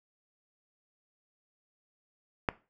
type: click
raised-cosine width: 0.5 ms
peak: -11 dBFS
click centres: 2.488 s
effects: noise-tail reverb RT60 0.3 s tail -18 dB re dry